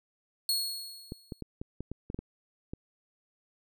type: tone with exponential decay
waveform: sawtooth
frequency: 4330 Hz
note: C#8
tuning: 41 cents flat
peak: -22 dBFS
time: 0.49-1.41 s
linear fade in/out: 1 ms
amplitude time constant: 200 ms
type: clicks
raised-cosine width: 3 ms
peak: -24 dBFS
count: 10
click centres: 1.121 / 1.322 / 1.423 / 1.615 / 1.806 / 1.916 / 2.101 / 2.145 / 2.19 / 2.735 s
effects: none